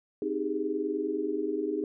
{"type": "chord", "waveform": "sine", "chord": "Ab major seventh", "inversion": "first", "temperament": "equal with one note detuned", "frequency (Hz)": [261.6, 311.1, 392, 412.4], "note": ["C4", "Eb4", "G4", "Ab4"], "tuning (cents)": [0, 0, 0, -12], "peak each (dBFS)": [-38, -32, -34, -32], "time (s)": [0.22, 1.84], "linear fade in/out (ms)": 2, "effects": []}